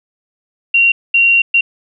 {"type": "tone bursts at uneven times", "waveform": "sine", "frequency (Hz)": 2754, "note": "F7", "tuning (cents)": -25, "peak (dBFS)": -7, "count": 3, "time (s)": [[0.74, 0.92], [1.14, 1.42], [1.54, 1.61]], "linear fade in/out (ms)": 5, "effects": []}